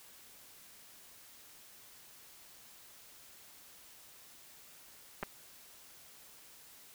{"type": "clicks", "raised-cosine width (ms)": 0.5, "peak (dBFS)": -22, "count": 2, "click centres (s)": [5.228, 5.233], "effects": ["white hiss -57 dBFS RMS until 6.94 s"]}